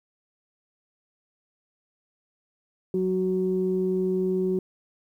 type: tone pair together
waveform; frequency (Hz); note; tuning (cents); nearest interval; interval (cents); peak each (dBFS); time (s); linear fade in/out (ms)
sine; 185 / 372.1; F#3 / F#4; 0 / +10; octave; 1210; -26 / -23; 2.94-4.59; 2
effects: tanh soft clip ceiling -14 dBFS + 10-bit